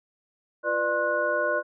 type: tone cluster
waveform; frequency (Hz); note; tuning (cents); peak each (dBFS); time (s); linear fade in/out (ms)
sine; 345.2 / 495.3 / 595 / 1063 / 1468; F4 / B4 / D5 / C6 / F#6; -20 / +5 / +22 / +27 / -14; -35 / -31 / -26 / -31 / -27; 0.63-1.63; 50
effects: none